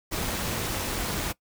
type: noise with amplitude modulation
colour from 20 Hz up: pink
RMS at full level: -27 dBFS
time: 0.11-1.33 s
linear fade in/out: 20 ms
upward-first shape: sine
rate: 280 Hz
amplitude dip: 65%
effects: noise-tail reverb RT60 0.1 s tail -21 dB re dry